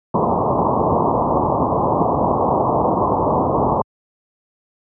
white low-pass noise, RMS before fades -17 dBFS, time 0.14-3.82 s, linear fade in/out 5 ms, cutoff 1100 Hz, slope 96 dB/octave, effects high-pass 80 Hz 12 dB/octave

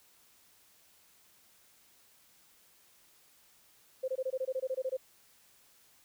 sine tone bursts, 521 Hz, C5, 7 cents flat, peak -30 dBFS, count 13, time 4.03-4.97 s, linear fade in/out 10 ms, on 52 ms, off 22 ms, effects white hiss -64 dBFS RMS until 6.04 s

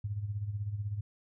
sine tone with tremolo, 103.1 Hz, G#2, 12 cents flat, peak -30 dBFS, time 0.04-1.01 s, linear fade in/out 5 ms, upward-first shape sine, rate 16 Hz, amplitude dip 65%, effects none

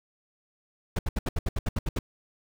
brown noise bursts, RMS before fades -26 dBFS, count 11, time 0.96-1.99 s, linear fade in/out 5 ms, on 30 ms, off 70 ms, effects none

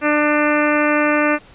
harmonic tone, 298 Hz, D4, 25 cents sharp, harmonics 1 / 2 / 3 / 4 / 5 / 6 / 7 / 8 / 9, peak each -18 / -19 / -27 / -22 / -23 / -24 / -26 / -26 / -28 dBFS, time 0.01-1.39 s, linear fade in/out 50 ms, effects pink hiss -46 dBFS RMS until 1.54 s + resampled to 8000 Hz

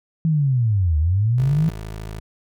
sine linear two-way sweep, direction down then up, 164.9 to 73.42 to 164.9 Hz, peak -15 dBFS, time 0.25-1.69 s, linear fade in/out 0 ms, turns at 0.98 s
20% pulse tone, 53.5 Hz, A1, 48 cents flat, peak -25 dBFS, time 1.38-2.2 s, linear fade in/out 5 ms
effects none

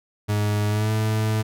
40% pulse tone with pitch glide, 104.4 to 108.83 Hz, G#2 to A2, +10 to -19 cents, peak -19 dBFS, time 0.28-1.43 s, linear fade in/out 20 ms, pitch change +71 cents, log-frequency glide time 0.68-0.91 s, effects none

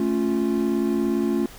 triangle chord, A augmented, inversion none, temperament equal, 220 / 277.2 / 349.2 Hz, A3 / C#4 / E#4, 0 / 0 / 0 cents, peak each -22 / -23 / -22 dBFS, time 0-1.46 s, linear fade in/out 2 ms, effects pink hiss -44 dBFS RMS until 1.58 s

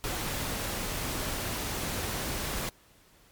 pink noise, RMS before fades -33 dBFS, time 0.04-2.69 s, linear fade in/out 0 ms, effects pink hiss -60 dBFS RMS until 3.31 s + MP3 96 kbps

